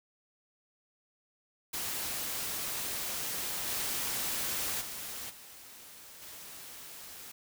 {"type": "noise with level steps", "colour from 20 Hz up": "white", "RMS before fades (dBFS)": [-36, -34, -41, -51, -47], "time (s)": [1.73, 7.32], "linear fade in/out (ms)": 10, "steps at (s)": [3.66, 4.8, 5.29, 6.21], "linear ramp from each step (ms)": 20, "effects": []}